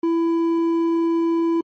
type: tone with hard clipping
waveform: sine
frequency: 332.8 Hz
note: E4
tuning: 17 cents sharp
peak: -18 dBFS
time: 0.03-1.61 s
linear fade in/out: 5 ms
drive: 5 dB
effects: MP3 32 kbps